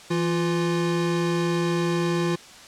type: tone pair together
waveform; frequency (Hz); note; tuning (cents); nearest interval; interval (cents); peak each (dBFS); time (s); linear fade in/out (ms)
square; 167.34 / 349.2; E3 / F4; +26 / 0; octave + minor second; 1274; -25; 0.1-2.36; 10
effects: white hiss -45 dBFS RMS until 2.67 s + low-pass 7000 Hz 12 dB/octave